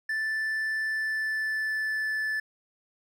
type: tone with pitch glide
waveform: triangle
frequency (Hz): 1760 to 1744.8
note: A6 to A6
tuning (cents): 0 to -15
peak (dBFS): -25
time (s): 0.09-2.4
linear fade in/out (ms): 5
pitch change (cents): -15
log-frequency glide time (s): 0.85-2.2
effects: none

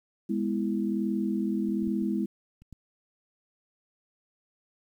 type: chord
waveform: sine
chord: E major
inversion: first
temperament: just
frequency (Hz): 206 / 247.2 / 329.6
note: G#3 / B3 / E4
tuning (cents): -14 / +2 / 0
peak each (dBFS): -28 / -32 / -31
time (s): 0.29-2.26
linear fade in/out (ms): 10
type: clicks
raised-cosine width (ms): 5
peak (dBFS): -40 / -36 / -30 / -40 / -40 / -32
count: 6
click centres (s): 1.688 / 1.827 / 1.876 / 2.023 / 2.62 / 2.727
effects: 10-bit

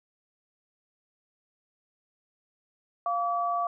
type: tone pair together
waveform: sine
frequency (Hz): 698.5 / 1148.6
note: F5 / D6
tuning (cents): 0 / -39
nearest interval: major sixth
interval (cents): 861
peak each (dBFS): -28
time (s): 3.06-3.67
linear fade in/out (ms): 2
effects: none

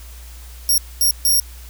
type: tone bursts at uneven times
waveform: 5% pulse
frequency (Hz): 5588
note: F8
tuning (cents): 0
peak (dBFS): -7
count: 3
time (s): 0.69-0.78 / 1.01-1.11 / 1.25-1.4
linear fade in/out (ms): 2
effects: added 60 Hz sine -35 dBFS peak until 1.69 s + white hiss -44 dBFS RMS until 1.69 s

